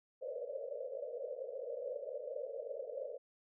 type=band-pass noise; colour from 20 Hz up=pink; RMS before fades=-43 dBFS; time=0.21-3.18 s; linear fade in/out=20 ms; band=470 to 600 Hz; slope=96 dB/octave; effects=none